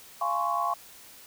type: chord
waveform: sine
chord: Db major seventh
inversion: first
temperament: just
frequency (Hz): 693 / 831.5 / 1039.4 / 1108.7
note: F5 / Ab5 / C6 / Db6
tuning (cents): -14 / +2 / -12 / 0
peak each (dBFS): -31 / -33 / -32 / -28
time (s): 0.21-0.74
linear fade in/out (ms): 5
effects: white hiss -50 dBFS RMS until 1.26 s